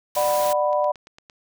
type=noise; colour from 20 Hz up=white; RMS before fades=-31 dBFS; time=0.15-0.53 s; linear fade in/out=2 ms
type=chord; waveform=sine; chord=B minor; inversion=first; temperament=equal with one note detuned; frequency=594.8 / 740 / 987.8 Hz; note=D5 / F#5 / B5; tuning=+22 / 0 / 0 cents; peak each=-20 / -25 / -24 dBFS; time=0.16-0.92 s; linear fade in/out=10 ms
type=click train; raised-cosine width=0.2 ms; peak=-27 dBFS; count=6; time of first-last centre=0.73-1.298 s; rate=8.8 Hz
effects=none